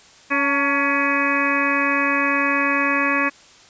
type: harmonic tone with a mistuned harmonic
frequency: 280.7 Hz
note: C#4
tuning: 22 cents sharp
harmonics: 1 / 2 / 3 / 4 / 5 / 6 / 7 / 8 / 9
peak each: -24 / -28 / -33 / -23 / -32 / -23 / -27 / -28 / -24 dBFS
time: 0.3-3.3 s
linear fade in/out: 20 ms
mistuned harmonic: 3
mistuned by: +99 cents
effects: white hiss -48 dBFS RMS until 3.69 s + resampled to 16000 Hz